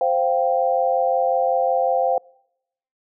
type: chord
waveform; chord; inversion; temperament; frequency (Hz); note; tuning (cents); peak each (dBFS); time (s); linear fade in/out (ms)
sine; C suspended fourth; none; equal; 523.3 / 698.5 / 784; C5 / F5 / G5; 0 / 0 / 0; -20 / -21 / -22; 0.01-2.18; 2
effects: noise-tail reverb RT60 0.8 s tail -26 dB re dry